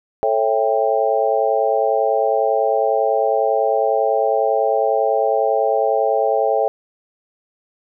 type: chord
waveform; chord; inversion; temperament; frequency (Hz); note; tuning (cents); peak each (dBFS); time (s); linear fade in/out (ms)
sine; A dominant seventh; none; just; 440 / 550 / 660 / 792; A4 / C#5 / E5 / G5; 0 / -14 / +2 / +18; -20; 0.23-6.68; 0
effects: none